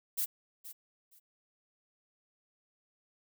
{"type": "noise with echo", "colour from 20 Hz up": "violet", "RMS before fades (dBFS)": -32, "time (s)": [0.17, 0.26], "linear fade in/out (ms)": 20, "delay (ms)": 470, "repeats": 2, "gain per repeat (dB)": -14, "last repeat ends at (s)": 1.2, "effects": []}